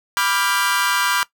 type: chord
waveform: sawtooth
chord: G dominant seventh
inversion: first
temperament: equal with one note detuned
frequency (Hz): 987.8 / 1174.7 / 1396.9 / 1596.3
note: B5 / D6 / F6 / G6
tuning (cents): 0 / 0 / 0 / +31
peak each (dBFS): -19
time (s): 0.17-1.23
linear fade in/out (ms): 0
effects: noise-tail reverb RT60 0.1 s tail -19 dB re dry